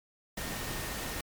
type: tone in noise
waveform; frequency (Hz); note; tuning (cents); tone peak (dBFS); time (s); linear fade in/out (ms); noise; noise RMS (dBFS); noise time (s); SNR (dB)
sine; 1837; A#6; -26; -47; 0.37-1.21; 5; pink; -37; 0.37-1.21; -13
effects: MP3 96 kbps